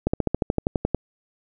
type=slowing click train; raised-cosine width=2 ms; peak=-7 dBFS; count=12; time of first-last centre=0.07-0.947 s; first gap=65 ms; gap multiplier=1.04; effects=none